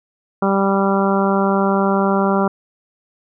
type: harmonic tone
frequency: 196 Hz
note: G3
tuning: in tune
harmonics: 1 / 2 / 3 / 4 / 5 / 6 / 7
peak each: -17 / -20 / -22 / -23 / -24 / -25 / -25 dBFS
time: 0.42-2.48 s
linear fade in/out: 5 ms
effects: none